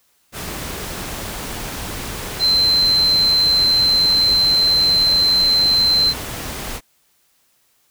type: tone in noise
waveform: sine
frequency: 4095 Hz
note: C8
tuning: 38 cents flat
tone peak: -12 dBFS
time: 2.39-6.14 s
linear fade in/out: 50 ms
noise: pink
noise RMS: -28 dBFS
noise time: 0.32-6.81 s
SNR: +13 dB
effects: white hiss -61 dBFS RMS until 7.9 s